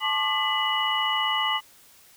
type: tone cluster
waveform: sine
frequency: 872 / 1077 / 1192 / 2005 / 2932 Hz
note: A5 / C6 / D6 / B6 / F#7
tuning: -16 / +50 / +25 / +26 / -16 cents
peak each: -29 / -32 / -29 / -29 / -26 dBFS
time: 0-1.61 s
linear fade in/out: 50 ms
effects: white hiss -54 dBFS RMS until 2.16 s